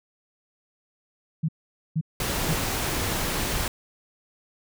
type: tone bursts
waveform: sine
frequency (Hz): 158.7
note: D#3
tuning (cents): +35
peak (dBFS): -21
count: 3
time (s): 1.43-2.538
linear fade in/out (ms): 10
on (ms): 56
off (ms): 470
type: noise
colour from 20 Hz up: pink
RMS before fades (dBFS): -27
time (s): 2.2-3.68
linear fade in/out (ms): 2
effects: none